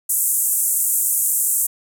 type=band-pass noise; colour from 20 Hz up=pink; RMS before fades=-19 dBFS; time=0.09-1.67 s; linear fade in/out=10 ms; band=7600 to 15000 Hz; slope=48 dB/octave; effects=none